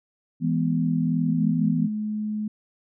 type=chord; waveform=sine; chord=E major; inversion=none; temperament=equal; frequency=164.81 / 207.7 / 246.9 Hz; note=E3 / G#3 / B3; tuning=0 / 0 / 0 cents; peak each=-23 / -29 / -24 dBFS; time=0.4-1.89 s; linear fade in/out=50 ms
type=tone; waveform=sine; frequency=212.7 Hz; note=G#3; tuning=42 cents sharp; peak=-25 dBFS; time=1.29-2.48 s; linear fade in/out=5 ms
effects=none